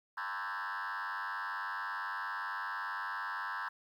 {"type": "tone with frequency modulation", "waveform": "sine", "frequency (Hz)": 1318.5, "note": "E6", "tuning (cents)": 0, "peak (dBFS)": -33, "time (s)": [0.17, 3.69], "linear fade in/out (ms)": 10, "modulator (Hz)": 97.8, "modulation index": 4.2, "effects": ["tanh soft clip ceiling -35 dBFS", "11-bit"]}